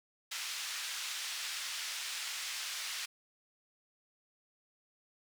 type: band-pass noise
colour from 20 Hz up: white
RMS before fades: -40 dBFS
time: 0.31-3.06 s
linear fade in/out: 10 ms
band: 1600 to 5600 Hz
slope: 12 dB/octave
effects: none